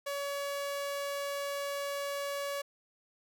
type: tone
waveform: sawtooth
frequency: 565 Hz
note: C#5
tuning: 33 cents sharp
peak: -30 dBFS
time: 0.06-2.62 s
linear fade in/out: 10 ms
effects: none